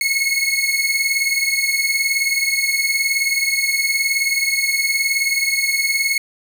sawtooth beating tone pair, 2175 / 2194 Hz, C#7 / C#7, -33 / -18 cents, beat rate 19 Hz, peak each -16 dBFS, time 0.01-6.18 s, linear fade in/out 2 ms, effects none

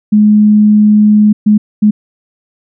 sine tone bursts at uneven times, 210.7 Hz, G#3, 25 cents sharp, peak -3 dBFS, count 3, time 0.12-1.33 / 1.46-1.58 / 1.82-1.91 s, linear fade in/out 10 ms, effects none

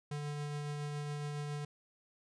square tone with tremolo, 146.83 Hz, D3, in tune, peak -37 dBFS, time 0.11-1.65 s, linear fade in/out 5 ms, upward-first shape triangle, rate 7.2 Hz, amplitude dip 25%, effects resampled to 22050 Hz

